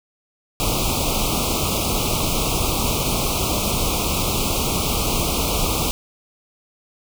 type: band-stop noise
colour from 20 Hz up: pink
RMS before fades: -21 dBFS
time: 0.6-5.91 s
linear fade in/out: 0 ms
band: 1300 to 2300 Hz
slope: 96 dB/octave
effects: none